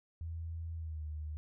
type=tone with pitch glide; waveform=sine; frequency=82.41 to 76.45 Hz; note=E2 to D#2; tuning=0 to -30 cents; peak=-38 dBFS; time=0.21-1.37 s; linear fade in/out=0 ms; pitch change=-130 cents; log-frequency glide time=0.75-1.04 s; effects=none